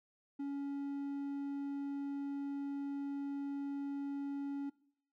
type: tone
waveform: triangle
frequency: 280.6 Hz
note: C#4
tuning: 21 cents sharp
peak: -35 dBFS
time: 0.39-4.7 s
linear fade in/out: 10 ms
effects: noise-tail reverb RT60 0.6 s tail -20 dB re dry